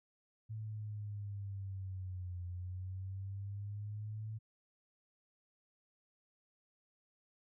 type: linear two-way sweep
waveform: sine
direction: down then up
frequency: 110 to 88.5 to 110 Hz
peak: -40 dBFS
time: 0.49-4.39 s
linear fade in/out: 20 ms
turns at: 2.45 s
effects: none